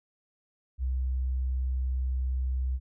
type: tone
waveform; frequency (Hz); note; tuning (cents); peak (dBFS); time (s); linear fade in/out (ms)
sine; 64.3; C2; -30; -26; 0.78-2.8; 50
effects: none